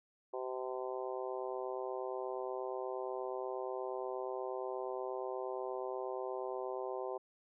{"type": "harmonic tone", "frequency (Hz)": 128.4, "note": "C3", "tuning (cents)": -32, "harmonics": [3, 4, 5, 6, 7, 8], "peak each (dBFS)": [-41, -43, -45, -47, -48, -49], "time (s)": [0.33, 7.18], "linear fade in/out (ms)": 10, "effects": []}